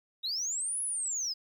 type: linear two-way sweep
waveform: sine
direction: up then down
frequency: 3684 to 10570 to 4857 Hz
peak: -29 dBFS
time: 0.23-1.34 s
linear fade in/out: 20 ms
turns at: 0.82 s
effects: tanh soft clip ceiling -28 dBFS + 11-bit